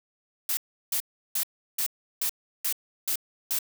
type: noise bursts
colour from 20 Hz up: blue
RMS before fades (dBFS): -27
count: 8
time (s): 0.49-3.588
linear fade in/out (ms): 2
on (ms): 81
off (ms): 350
effects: none